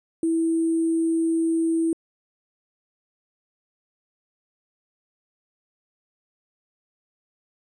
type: tone with sample-and-hold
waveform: sine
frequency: 327.8 Hz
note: E4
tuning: 10 cents flat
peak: -19 dBFS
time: 0.23-1.93 s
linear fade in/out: 2 ms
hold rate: 8820 Hz
effects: resampled to 22050 Hz